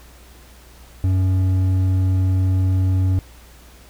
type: tone with hard clipping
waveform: triangle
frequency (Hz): 93.5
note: F#2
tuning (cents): +19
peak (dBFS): -16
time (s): 1.04-3.19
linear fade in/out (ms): 0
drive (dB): 9
effects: added 60 Hz sine -44 dBFS peak until 3.89 s + pink hiss -48 dBFS RMS until 3.89 s